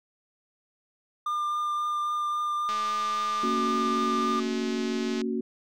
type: tone with vibrato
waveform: triangle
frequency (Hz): 1200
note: D6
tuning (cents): +37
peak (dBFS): -24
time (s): 1.26-4.4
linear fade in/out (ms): 5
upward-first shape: triangle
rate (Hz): 3.7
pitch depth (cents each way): 10
type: click train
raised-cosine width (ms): 0.2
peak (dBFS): -21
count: 539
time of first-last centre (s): 2.69-5.216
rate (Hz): 213
type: chord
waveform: sine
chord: F# major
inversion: first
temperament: just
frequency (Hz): 231.2 / 277.5 / 370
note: A#3 / C#4 / F#4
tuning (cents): -14 / +2 / 0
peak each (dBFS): -29 / -33 / -31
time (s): 3.43-5.41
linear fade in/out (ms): 5
effects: none